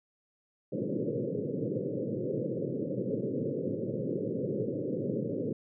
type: band-pass noise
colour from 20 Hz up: white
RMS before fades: -33 dBFS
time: 0.72-5.53 s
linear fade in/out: 5 ms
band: 110 to 540 Hz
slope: 96 dB/octave
effects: none